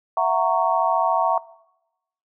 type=chord; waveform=sine; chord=F# dominant seventh; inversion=third; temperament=just; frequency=666 / 740 / 925 / 1110 Hz; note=E5 / F#5 / A#5 / C#6; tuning=+18 / 0 / -14 / +2 cents; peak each=-23 dBFS; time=0.17-1.38 s; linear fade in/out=2 ms; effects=noise-tail reverb RT60 0.9 s tail -20 dB re dry